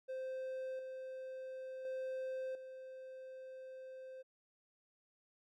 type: tone with level steps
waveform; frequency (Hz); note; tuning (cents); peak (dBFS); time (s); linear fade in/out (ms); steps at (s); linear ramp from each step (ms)
triangle; 521; C5; -7; -38 / -42 / -37 / -46; 0.08-4.23; 20; 0.79 / 1.85 / 2.55; 2
effects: none